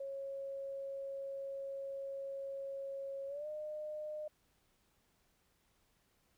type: tone with pitch glide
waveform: sine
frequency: 548 to 608 Hz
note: C#5 to D#5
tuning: -20 to -40 cents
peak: -40 dBFS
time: 0-4.28 s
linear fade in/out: 5 ms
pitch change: +180 cents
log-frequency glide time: 3.27-3.47 s
effects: pink hiss -75 dBFS RMS until 6.37 s